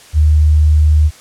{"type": "tone", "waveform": "sine", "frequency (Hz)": 76.3, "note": "D#2", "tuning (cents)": -33, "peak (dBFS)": -6, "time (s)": [0.13, 1.11], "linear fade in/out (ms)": 50, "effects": ["white hiss -40 dBFS RMS until 1.2 s", "low-pass 9000 Hz 12 dB/octave"]}